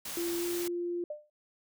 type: noise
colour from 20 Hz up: white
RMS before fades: -39 dBFS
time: 0.05-0.68 s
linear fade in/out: 5 ms
type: tone with pitch glide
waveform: sine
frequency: 342.8 to 348.4 Hz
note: F4 to F4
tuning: -32 to -4 cents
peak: -31 dBFS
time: 0.17-1.04 s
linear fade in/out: 2 ms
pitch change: +28 cents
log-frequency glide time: 0.39-0.45 s
type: tone with exponential decay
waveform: sine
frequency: 599 Hz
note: D5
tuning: 34 cents sharp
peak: -32 dBFS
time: 1.1-1.3 s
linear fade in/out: 5 ms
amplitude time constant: 42 ms
effects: none